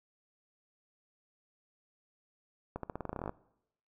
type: accelerating click train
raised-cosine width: 1 ms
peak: -23 dBFS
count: 15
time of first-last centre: 2.76-3.294 s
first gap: 73 ms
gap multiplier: 0.89
effects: noise-tail reverb RT60 0.8 s tail -21 dB re dry